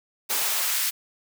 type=noise with high-pass filter sweep; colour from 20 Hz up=white; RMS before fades=-25 dBFS; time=0.29-0.91 s; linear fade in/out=20 ms; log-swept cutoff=350 to 1800 Hz; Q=0.83; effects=none